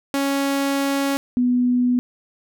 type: tone pair in turn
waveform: sawtooth / sine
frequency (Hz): 277.2 / 247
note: C#4 / B3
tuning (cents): 0 / 0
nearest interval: major second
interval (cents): 200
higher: first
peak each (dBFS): -15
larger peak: neither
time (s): 0.14-1.17 / 1.37-1.99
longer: first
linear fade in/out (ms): 0
effects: none